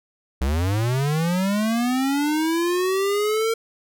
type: linear sweep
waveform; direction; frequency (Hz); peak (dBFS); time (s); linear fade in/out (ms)
square; up; 61.6 to 457.2; -20; 0.41-3.54; 5
effects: none